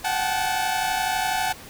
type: tone cluster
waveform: sawtooth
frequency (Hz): 734 / 766 / 867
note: F#5 / G5 / A5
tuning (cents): -14 / -40 / -26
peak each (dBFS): -23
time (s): 0.04-1.53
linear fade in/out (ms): 10
effects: pink hiss -42 dBFS RMS until 1.69 s